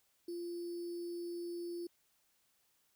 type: tone with sample-and-hold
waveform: sine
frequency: 345.7 Hz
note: F4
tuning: 18 cents flat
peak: -39 dBFS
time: 0.28-1.87 s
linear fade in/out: 5 ms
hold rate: 4900 Hz
effects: white hiss -75 dBFS RMS until 2.95 s